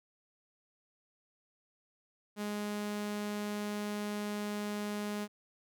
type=tone; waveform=sawtooth; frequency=207.7 Hz; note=G#3; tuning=in tune; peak=-31 dBFS; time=2.36-5.28 s; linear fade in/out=50 ms; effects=none